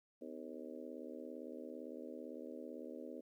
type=harmonic tone with a mistuned harmonic; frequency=77.78 Hz; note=D#2; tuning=in tune; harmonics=3 / 4 / 5 / 6 / 7 / 8; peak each=-51 / -52 / -54 / -53 / -53 / -59 dBFS; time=0.21-3.21 s; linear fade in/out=10 ms; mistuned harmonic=3; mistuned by=+130 cents; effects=13-bit